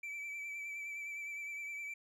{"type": "tone with vibrato", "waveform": "triangle", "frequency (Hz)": 2318, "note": "D7", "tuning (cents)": -23, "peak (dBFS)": -39, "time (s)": [0.03, 1.94], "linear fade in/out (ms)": 5, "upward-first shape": "triangle", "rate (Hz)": 9.7, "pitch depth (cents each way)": 36, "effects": []}